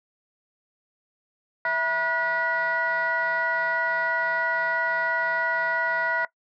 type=tone cluster; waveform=sine; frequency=656 / 966 / 1453 / 1943 Hz; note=E5 / B5 / F#6 / B6; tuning=-9 / -39 / -32 / -29 cents; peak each=-29 / -28 / -25 / -28 dBFS; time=1.65-6.25 s; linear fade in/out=2 ms; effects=noise-tail reverb RT60 0.1 s tail -19 dB re dry + tanh soft clip ceiling -15 dBFS